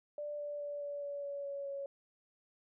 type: tone with pitch steps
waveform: sine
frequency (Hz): 589 / 584.3 / 579.6 / 574.9 / 570.3 / 565.7 / 561.1 / 556.6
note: D5 / D5 / D5 / D5 / C#5 / C#5 / C#5 / C#5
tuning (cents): +5 / -9 / -23 / -37 / +49 / +35 / +21 / +7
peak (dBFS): -38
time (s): 0.18-1.86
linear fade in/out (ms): 2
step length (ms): 210
effects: none